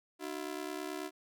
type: ring-modulated tone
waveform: sawtooth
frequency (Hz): 337.5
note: E4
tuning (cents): +41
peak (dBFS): -31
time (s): 0.19-1.11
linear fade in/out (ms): 50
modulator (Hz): 34.7
effects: none